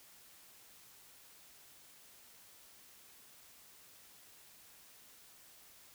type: silence
effects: white hiss -60 dBFS RMS until 5.94 s